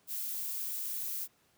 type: noise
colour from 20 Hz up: violet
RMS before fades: -37 dBFS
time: 0.07-1.28 s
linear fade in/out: 50 ms
effects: pink hiss -69 dBFS RMS until 1.57 s + high-pass 100 Hz 12 dB/octave